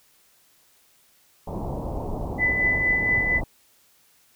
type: low-pass noise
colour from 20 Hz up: pink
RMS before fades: -30 dBFS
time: 1.47-3.44 s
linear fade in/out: 5 ms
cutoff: 960 Hz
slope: 48 dB/octave
type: tone with tremolo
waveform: sine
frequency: 2000 Hz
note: B6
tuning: 21 cents sharp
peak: -17 dBFS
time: 2.38-3.41 s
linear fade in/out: 50 ms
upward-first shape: triangle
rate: 4.3 Hz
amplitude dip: 50%
effects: white hiss -60 dBFS RMS until 4.35 s